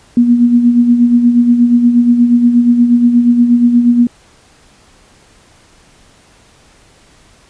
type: tone with tremolo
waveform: sine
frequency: 240 Hz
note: B3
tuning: 49 cents flat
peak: -3 dBFS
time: 0.17-4.07 s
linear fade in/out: 2 ms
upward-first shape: sine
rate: 8.4 Hz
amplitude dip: 55%
effects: pink hiss -46 dBFS RMS until 7.49 s + resampled to 22050 Hz